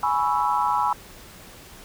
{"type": "chord", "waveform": "sine", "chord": "C# minor seventh", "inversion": "second", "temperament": "equal with one note detuned", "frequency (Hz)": [835.9, 987.8, 1108.7, 1318.5], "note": ["G#5", "B5", "C#6", "E6"], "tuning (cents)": [11, 0, 0, 0], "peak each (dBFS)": [-24, -23, -28, -27], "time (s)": [0.03, 0.93], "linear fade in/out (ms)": 2, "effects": ["pink hiss -45 dBFS RMS until 1.84 s"]}